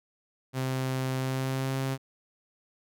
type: tone with pitch glide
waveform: sawtooth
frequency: 130.81 to 133.71 Hz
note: C3 to C3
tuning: 0 to +38 cents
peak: -24 dBFS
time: 0.53-1.98 s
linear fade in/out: 50 ms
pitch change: +38 cents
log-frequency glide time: 1.18-1.75 s
effects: none